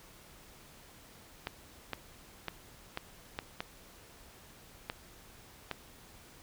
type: clicks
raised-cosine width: 0.3 ms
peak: -19 dBFS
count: 8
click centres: 1.471 / 1.933 / 2.483 / 2.974 / 3.389 / 3.605 / 4.899 / 5.713 s
effects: pink hiss -56 dBFS RMS until 6.42 s